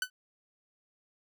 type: tone with exponential decay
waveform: sawtooth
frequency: 1504 Hz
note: F#6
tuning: 28 cents sharp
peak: -22 dBFS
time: 0.02-0.1 s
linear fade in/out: 2 ms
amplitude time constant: 16 ms
effects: none